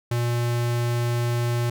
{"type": "tone", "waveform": "square", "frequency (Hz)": 119.5, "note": "A#2", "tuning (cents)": 43, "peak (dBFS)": -22, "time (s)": [0.11, 1.7], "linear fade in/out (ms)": 5, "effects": []}